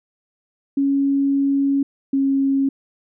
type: tone pair in turn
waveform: sine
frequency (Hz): 277.2 / 272.9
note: C#4 / C#4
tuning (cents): 0 / -27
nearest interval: unison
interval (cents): 27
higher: first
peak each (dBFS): -15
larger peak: neither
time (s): 0.77-1.83 / 2.13-2.69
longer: first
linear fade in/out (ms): 5
effects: none